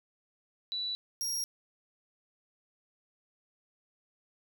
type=tone pair in turn; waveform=sine / sawtooth; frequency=3951 / 5609 Hz; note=B7 / F8; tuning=0 / +7 cents; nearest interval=tritone; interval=607 cents; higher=second; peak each=-32 / -29 dBFS; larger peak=second; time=0.72-0.95 / 1.21-1.44 s; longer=neither; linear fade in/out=0 ms; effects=none